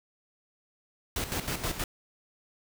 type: noise with tremolo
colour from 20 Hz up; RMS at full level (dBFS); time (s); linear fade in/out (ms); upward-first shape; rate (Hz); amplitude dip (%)
pink; -31; 1.16-1.84; 2; square; 6.3; 65
effects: none

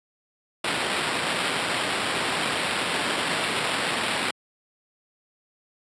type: noise with sample-and-hold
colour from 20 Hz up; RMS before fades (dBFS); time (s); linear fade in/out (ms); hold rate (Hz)
violet; -26; 0.64-4.31; 5; 6300
effects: high-pass 150 Hz 12 dB/octave + resampled to 22050 Hz

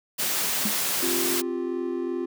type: high-pass noise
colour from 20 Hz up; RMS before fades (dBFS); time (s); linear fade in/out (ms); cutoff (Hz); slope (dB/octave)
white; -26; 0.18-1.42; 20; 130; 24
type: tone with exponential decay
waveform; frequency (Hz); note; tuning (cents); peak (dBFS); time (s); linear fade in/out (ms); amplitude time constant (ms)
sine; 210.7; G#3; +25; -22; 0.65-0.77; 5; 25
type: chord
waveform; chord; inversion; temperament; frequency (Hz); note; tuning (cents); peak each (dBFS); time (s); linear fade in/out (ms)
triangle; C suspended fourth; none; equal; 261.6 / 349.2 / 392; C4 / F4 / G4; 0 / 0 / 0; -30 / -26 / -32; 1.02-2.26; 10
effects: none

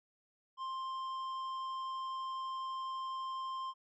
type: tone with tanh clipping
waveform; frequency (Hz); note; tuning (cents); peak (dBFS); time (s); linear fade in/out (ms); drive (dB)
triangle; 1052; C6; +9; -39; 0.57-3.74; 50; 12
effects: none

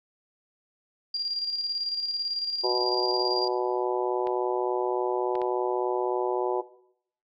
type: tone with tremolo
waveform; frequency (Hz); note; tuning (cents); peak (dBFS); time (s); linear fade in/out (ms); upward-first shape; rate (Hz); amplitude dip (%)
sine; 4770; D8; +26; -26; 1.14-3.48; 5; square; 18; 45
type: harmonic tone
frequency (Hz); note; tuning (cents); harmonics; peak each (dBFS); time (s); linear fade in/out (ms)
123.47; B2; 0; 3 / 4 / 5 / 6 / 7 / 8; -26 / -31 / -33 / -35 / -33 / -36; 2.63-6.62; 20
type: clicks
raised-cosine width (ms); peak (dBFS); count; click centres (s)
0.3; -25; 3; 4.271 / 5.354 / 5.417
effects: noise-tail reverb RT60 0.7 s tail -18 dB re dry

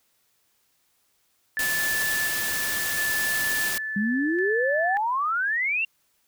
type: tone with tremolo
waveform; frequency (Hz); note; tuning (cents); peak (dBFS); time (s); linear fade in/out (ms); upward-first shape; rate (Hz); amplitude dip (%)
sine; 1744; A6; -16; -24; 1.57-4.97; 0; square; 0.71; 35
type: noise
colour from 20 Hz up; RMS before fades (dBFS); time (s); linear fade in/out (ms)
white; -29; 1.59-3.78; 2
type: exponential sweep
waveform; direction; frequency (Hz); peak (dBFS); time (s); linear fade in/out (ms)
sine; up; 197.2 to 2794; -22; 3.96-5.85; 5
effects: white hiss -68 dBFS RMS until 6.27 s

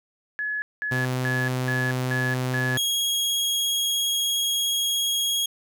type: tone bursts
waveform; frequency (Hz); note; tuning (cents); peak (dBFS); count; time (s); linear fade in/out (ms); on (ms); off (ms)
sine; 1700; G#6; +40; -25; 6; 0.39-2.77; 0; 230; 200
type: tone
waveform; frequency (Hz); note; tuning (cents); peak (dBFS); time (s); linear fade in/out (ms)
sawtooth; 127.6; C3; -43; -20; 0.91-2.78; 10
type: tone with vibrato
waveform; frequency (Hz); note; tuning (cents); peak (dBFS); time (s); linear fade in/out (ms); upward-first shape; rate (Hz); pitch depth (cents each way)
sawtooth; 3293; G#7; -15; -19; 2.77-5.46; 5; square; 17; 9
effects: none

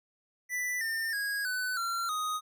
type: tone with pitch steps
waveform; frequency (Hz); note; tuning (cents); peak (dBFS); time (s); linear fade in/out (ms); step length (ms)
square; 1981 / 1806.1 / 1646.7 / 1501.3 / 1368.8 / 1248; B6 / A6 / G#6 / F#6 / F6 / D#6; +5 / +45 / -15 / +25 / -35 / +5; -31; 0.49-2.41; 50; 320
effects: none

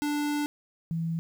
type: tone pair in turn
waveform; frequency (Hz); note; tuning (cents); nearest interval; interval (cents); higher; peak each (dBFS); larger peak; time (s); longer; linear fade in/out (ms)
square / sine; 293.7 / 164.83; D4 / E3; 0 / 0; minor seventh; 1000; first; -27; neither; 0.02-0.46 / 0.91-1.19; first; 0
effects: 10-bit

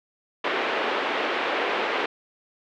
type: band-pass noise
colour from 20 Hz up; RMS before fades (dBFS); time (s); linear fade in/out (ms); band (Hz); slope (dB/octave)
pink; -26; 0.44-2.06; 5; 340 to 3100; 24
effects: none

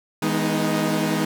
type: chord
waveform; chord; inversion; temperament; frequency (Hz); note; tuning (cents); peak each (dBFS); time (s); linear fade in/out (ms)
sawtooth; E major seventh; none; equal with one note detuned; 160.77 / 207.7 / 246.9 / 311.1; E3 / G#3 / B3 / D#4; -43 / 0 / 0 / 0; -22 / -21 / -24 / -21; 0.22-1.25; 5
effects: none

